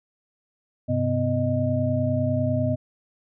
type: tone cluster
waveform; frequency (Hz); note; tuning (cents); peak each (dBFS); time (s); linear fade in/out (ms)
sine; 100.5 / 130.5 / 251.9 / 619; G2 / C3 / B3 / D#5; +44 / -4 / +34 / -9; -26; 0.88-2.76; 20
effects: none